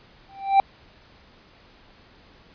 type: tone with exponential growth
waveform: triangle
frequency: 784 Hz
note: G5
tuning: in tune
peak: -8 dBFS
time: 0.29-0.6 s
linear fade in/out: 1 ms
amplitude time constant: 66 ms
effects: pink hiss -53 dBFS RMS until 2.54 s + resampled to 11025 Hz